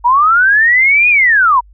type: linear two-way sweep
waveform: sine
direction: up then down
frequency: 927 to 2489 to 927 Hz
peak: -6 dBFS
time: 0.04-1.61 s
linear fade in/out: 20 ms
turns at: 1.09 s
effects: added 50 Hz sine -39 dBFS peak until 1.73 s